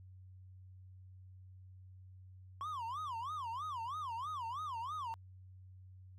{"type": "tone with vibrato", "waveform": "triangle", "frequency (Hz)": 1066, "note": "C6", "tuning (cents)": 32, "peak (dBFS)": -37, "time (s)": [2.61, 5.14], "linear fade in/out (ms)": 0, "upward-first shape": "sine", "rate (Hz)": 3.1, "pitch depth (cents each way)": 290, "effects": ["added 93 Hz sine -53 dBFS peak until 6.18 s", "AAC 48 kbps"]}